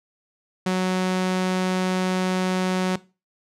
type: tone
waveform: sawtooth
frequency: 185 Hz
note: F#3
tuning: in tune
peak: -16 dBFS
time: 0.66-2.96 s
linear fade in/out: 5 ms
effects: noise-tail reverb RT60 0.3 s tail -19 dB re dry + low-pass 8000 Hz 12 dB/octave